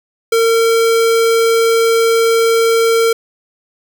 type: tone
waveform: square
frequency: 456.5 Hz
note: A#4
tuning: 36 cents flat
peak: -10 dBFS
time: 0.32-3.13 s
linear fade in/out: 5 ms
effects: none